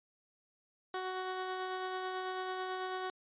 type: tone with tremolo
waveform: 15% pulse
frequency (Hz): 372.1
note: F#4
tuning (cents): +10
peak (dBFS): -29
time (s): 0.94-3.1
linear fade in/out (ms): 2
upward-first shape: sine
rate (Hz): 9.1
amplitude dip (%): 25
effects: resampled to 8000 Hz